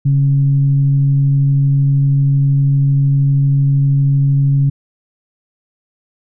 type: tone with frequency modulation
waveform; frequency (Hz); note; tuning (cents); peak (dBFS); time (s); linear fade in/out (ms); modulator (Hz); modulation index
sine; 139.4; C#3; +10; -9; 0.05-4.7; 10; 133; 0.24
effects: none